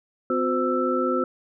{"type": "tone cluster", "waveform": "sine", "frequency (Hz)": [255.4, 360.6, 515, 1324], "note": ["C4", "F#4", "C5", "E6"], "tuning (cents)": [-42, -45, -28, 7], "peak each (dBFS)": -26, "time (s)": [0.3, 1.24], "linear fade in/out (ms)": 2, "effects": []}